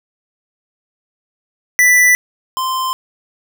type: tone pair in turn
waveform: square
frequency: 1979 / 1039.9 Hz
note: B6 / C6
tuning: +3 / -11 cents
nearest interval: major seventh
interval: 1114 cents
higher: first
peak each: -8 / -17 dBFS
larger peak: first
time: 1.79-2.15 / 2.57-2.93 s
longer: neither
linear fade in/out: 0 ms
effects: none